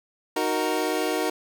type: chord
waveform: 25% pulse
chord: D# minor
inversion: none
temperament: equal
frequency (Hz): 311.1 / 370 / 466.2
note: D#4 / F#4 / A#4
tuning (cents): 0 / 0 / 0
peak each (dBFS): -24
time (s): 0.36-1.3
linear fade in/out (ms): 5
effects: none